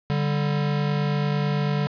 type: tone pair together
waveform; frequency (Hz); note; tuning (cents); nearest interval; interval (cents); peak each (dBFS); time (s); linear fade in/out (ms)
square; 145.7 / 194.68; D3 / G3; -13 / -12; perfect fourth; 501; -23 / -28; 0.1-1.87; 0
effects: resampled to 11025 Hz + 10-bit